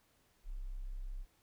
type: tone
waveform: sine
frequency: 32.7 Hz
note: C1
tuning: in tune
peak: -39 dBFS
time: 0.44-1.26 s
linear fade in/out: 50 ms
effects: pink hiss -72 dBFS RMS until 1.42 s

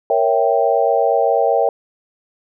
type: chord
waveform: sine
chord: A# diminished seventh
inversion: none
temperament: equal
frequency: 466.2 / 554.4 / 659.3 / 784 Hz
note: A#4 / C#5 / E5 / G5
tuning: 0 / 0 / 0 / 0 cents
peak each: -18 dBFS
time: 0.1-1.69 s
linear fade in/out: 2 ms
effects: none

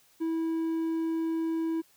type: tone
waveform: triangle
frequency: 326.1 Hz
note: E4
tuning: 19 cents flat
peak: -25 dBFS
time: 0.2-1.82 s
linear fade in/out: 20 ms
effects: white hiss -63 dBFS RMS until 1.96 s

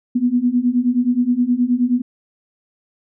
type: beating tone pair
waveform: sine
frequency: 240 / 249.5 Hz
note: B3 / B3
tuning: -49 / +18 cents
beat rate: 9.5 Hz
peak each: -18 / -16 dBFS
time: 0.15-2.02 s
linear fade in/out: 10 ms
effects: none

